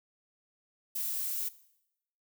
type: noise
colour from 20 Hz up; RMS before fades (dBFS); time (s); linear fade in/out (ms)
violet; -34; 0.95-1.49; 10
effects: noise-tail reverb RT60 0.8 s tail -18 dB re dry

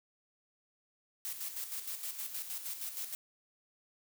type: noise with tremolo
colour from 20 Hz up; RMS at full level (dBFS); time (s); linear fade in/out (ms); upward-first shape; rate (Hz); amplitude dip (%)
blue; -39; 1.25-3.15; 0; square; 6.4; 55
effects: none

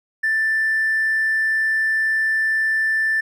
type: tone with hard clipping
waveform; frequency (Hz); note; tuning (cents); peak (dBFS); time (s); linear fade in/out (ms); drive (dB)
sine; 1769; A6; +9; -17; 0.23-3.21; 10; 1
effects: none

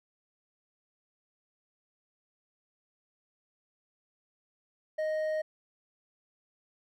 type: tone with hard clipping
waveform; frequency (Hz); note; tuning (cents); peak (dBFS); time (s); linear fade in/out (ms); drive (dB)
sine; 622.3; D#5; 0; -30; 4.98-5.42; 10; 5
effects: none

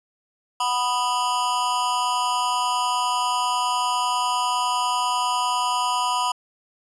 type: tone with amplitude modulation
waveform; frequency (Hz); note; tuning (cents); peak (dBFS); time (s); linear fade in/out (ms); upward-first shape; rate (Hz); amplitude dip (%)
square; 987.8; B5; 0; -17; 0.6-6.32; 5; sine; 250; 95
effects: resampled to 24000 Hz

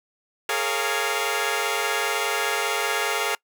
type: chord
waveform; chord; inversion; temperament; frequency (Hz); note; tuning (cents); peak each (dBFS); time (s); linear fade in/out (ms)
10% pulse; Bb minor seventh; third; equal with one note detuned; 415.3 / 460.3 / 554.4 / 698.5; Ab4 / Bb4 / Db5 / F5; 0 / -22 / 0 / 0; -19 / -19 / -22 / -21; 0.49-3.35; 2
effects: noise-tail reverb RT60 0.1 s tail -24 dB re dry

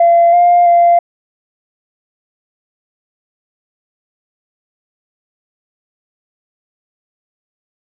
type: tone with pitch steps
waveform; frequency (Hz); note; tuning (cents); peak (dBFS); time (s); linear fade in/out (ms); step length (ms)
sine; 684 / 702 / 691; F5 / F5 / F5; -36 / +9 / -19; -4; 0-0.99; 5; 330
effects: tanh soft clip ceiling -2 dBFS

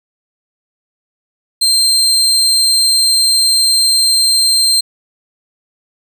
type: tone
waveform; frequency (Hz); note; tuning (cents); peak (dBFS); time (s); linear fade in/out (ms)
30% pulse; 4159; C8; -11; -6; 1.61-4.81; 10
effects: none

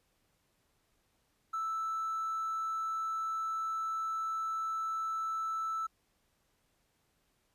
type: tone with hard clipping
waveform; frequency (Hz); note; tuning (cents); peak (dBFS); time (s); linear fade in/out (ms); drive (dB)
triangle; 1318.5; E6; 0; -33; 1.53-5.87; 10; 4
effects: pink hiss -75 dBFS RMS until 7.54 s + resampled to 32000 Hz

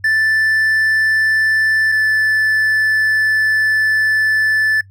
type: tone pair in turn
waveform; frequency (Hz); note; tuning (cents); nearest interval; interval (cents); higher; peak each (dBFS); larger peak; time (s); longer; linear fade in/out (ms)
triangle; 1760 / 1748.9; A6 / A6; 0 / -11; unison; 11; first; -10; neither; 0.04-1.92 / 1.92-4.81; second; 5
effects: noise-tail reverb RT60 0.1 s tail -20 dB re dry + added 97 Hz sine -40 dBFS peak until 4.9 s

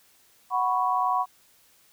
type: chord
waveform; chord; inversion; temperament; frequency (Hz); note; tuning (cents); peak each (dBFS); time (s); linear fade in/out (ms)
sine; F# suspended fourth; none; equal; 740 / 987.8 / 1108.7; F#5 / B5 / C#6; 0 / 0 / 0; -26; 0.5-1.26; 50
effects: white hiss -60 dBFS RMS until 1.92 s

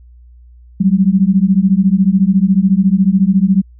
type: beating tone pair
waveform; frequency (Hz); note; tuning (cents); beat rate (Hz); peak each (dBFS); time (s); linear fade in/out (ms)
sine; 185 / 199; F#3 / G3; 0 / +26; 14; -11; 0.8-3.62; 10
effects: added 60 Hz sine -38 dBFS peak until 3.79 s

